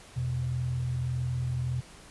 sine tone pair together, 83.7 / 125.41 Hz, E2 / B2, +27 / +27 cents, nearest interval perfect fifth, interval 700 cents, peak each -36 / -28 dBFS, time 0.16-1.81 s, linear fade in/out 10 ms, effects pink hiss -51 dBFS RMS until 2.1 s + resampled to 24000 Hz

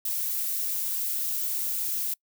violet noise, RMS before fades -29 dBFS, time 0.05-2.14 s, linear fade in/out 5 ms, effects noise-tail reverb RT60 0.1 s tail -26 dB re dry

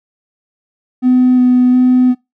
triangle tone with vibrato, 251.1 Hz, B3, 29 cents sharp, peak -3 dBFS, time 1.02-2.15 s, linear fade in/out 50 ms, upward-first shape square, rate 1.4 Hz, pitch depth 9 cents each way, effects noise-tail reverb RT60 0.2 s tail -23 dB re dry + tanh soft clip ceiling -3 dBFS

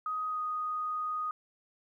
sine tone with pitch glide, 1254 to 1242.5 Hz, D#6 to D#6, +13 to -3 cents, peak -31 dBFS, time 0.06-1.31 s, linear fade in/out 2 ms, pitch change -16 cents, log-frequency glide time 0.29-0.39 s, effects 12-bit

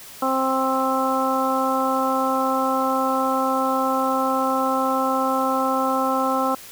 harmonic tone, 263.7 Hz, C4, 14 cents sharp, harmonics 1 / 2 / 3 / 4 / 5, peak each -25 / -25 / -25 / -25 / -25 dBFS, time 0.22-6.55 s, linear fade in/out 5 ms, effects white hiss -41 dBFS RMS until 6.71 s

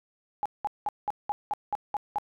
sine tone bursts, 830.6 Hz, G#5, in tune, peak -25 dBFS, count 9, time 0.43-2.184 s, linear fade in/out 0 ms, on 26 ms, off 190 ms, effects none

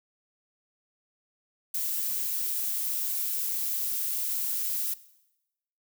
violet noise, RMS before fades -30 dBFS, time 1.74-4.94 s, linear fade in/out 5 ms, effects noise-tail reverb RT60 0.9 s tail -18 dB re dry

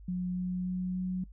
sine tone with pitch steps, 180.6 / 181.65 / 182.7 / 183.76 Hz, F#3 / F#3 / F#3 / F#3, -42 / -32 / -22 / -12 cents, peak -30 dBFS, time 0.08-1.24 s, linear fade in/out 5 ms, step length 290 ms, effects noise-tail reverb RT60 0.1 s tail -24 dB re dry + added 50 Hz sine -47 dBFS peak until 1.32 s

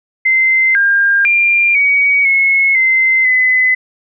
sine tone with pitch steps, 2073 / 1605 / 2390 / 2256 / 2181 / 2069 / 2022 Hz, C7 / G6 / D7 / C#7 / C#7 / C7 / B6, -17 / +40 / +30 / +30 / -29 / -20 / +40 cents, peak -8 dBFS, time 0.25-3.75 s, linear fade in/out 10 ms, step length 500 ms, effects none

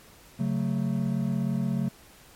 triangle chord, F# minor, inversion second, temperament just, 138.75 / 185 / 222 Hz, C#3 / F#3 / A3, +2 / 0 / +16 cents, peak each -27 dBFS, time 0.39-1.89 s, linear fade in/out 10 ms, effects pink hiss -53 dBFS RMS until 2.35 s + MP3 64 kbps

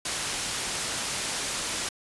white low-pass noise, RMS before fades -31 dBFS, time 0.05-1.89 s, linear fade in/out 5 ms, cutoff 9200 Hz, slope 12 dB/octave, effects resampled to 24000 Hz

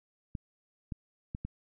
clicks, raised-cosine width 5 ms, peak -24 dBFS, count 4, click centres 0.352 / 0.922 / 1.349 / 1.45 s, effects none

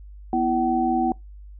sine tone cluster, 244.8 / 329.9 / 759 Hz, B3 / E4 / F#5, -15 / +1 / +44 cents, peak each -24 / -24 / -22 dBFS, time 0.33-1.12 s, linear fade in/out 2 ms, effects noise-tail reverb RT60 0.2 s tail -25 dB re dry + added 50 Hz sine -39 dBFS peak until 1.59 s

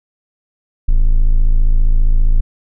triangle tone, 27.5 Hz, A0, in tune, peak -5 dBFS, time 0.88-2.41 s, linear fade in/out 10 ms, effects none

